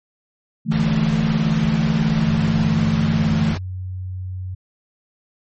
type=chord; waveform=sine; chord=D suspended second; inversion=none; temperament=just; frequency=146.83 / 165.19 / 220.2 Hz; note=D3 / E3 / A3; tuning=0 / +4 / +2 cents; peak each=-22 / -19 / -19 dBFS; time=0.65-3.56 s; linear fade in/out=50 ms
type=noise; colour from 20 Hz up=pink; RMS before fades=-27 dBFS; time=0.71-3.58 s; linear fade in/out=10 ms
type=tone with pitch glide; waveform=sine; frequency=98.6 to 92.53 Hz; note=G2 to F#2; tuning=+11 to +1 cents; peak=-25 dBFS; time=2.25-4.55 s; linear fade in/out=10 ms; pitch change=-110 cents; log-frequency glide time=3.13-3.22 s
effects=low-pass 4000 Hz 12 dB/octave + MP3 32 kbps